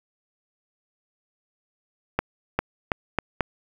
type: accelerating click train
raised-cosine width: 0.5 ms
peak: -6 dBFS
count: 5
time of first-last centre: 2.19-3.408 s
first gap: 400 ms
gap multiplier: 0.82
effects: 7-bit